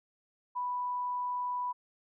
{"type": "tone", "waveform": "sine", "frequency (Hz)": 987.8, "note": "B5", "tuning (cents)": 0, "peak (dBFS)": -31, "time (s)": [0.55, 1.73], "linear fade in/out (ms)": 20, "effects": []}